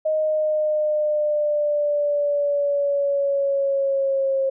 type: exponential sweep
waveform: sine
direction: down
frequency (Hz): 624 to 537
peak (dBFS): -18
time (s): 0.05-4.5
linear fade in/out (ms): 10
effects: none